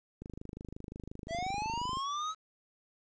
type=click train; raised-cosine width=3 ms; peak=-30 dBFS; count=46; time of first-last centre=0.22-1.971 s; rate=25.7 Hz
type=linear sweep; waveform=square; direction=up; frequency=640 to 1299 Hz; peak=-34 dBFS; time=1.28-2.35 s; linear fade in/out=50 ms
effects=resampled to 16000 Hz + 10-bit